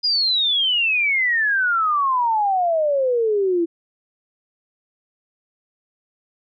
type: exponential sweep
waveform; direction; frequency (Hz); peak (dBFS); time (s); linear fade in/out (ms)
sine; down; 4978 to 329.3; -16; 0.03-3.66; 20
effects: none